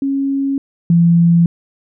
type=tone pair in turn; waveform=sine; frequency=274.6 / 169.79 Hz; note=C#4 / F3; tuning=-16 / -49 cents; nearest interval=minor sixth; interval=833 cents; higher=first; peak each=-14 / -7 dBFS; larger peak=second; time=0.02-0.58 / 0.9-1.46 s; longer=neither; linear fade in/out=2 ms; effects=none